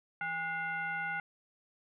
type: tone with frequency modulation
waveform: sine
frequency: 1452 Hz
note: F#6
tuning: 33 cents flat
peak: -33 dBFS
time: 0.21-1.2 s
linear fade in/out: 2 ms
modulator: 643 Hz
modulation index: 1.1
effects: none